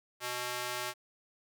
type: tone with high-pass filter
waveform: square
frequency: 123.47 Hz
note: B2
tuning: in tune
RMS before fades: -37 dBFS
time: 0.2-0.94 s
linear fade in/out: 50 ms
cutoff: 800 Hz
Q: 0.56
effects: none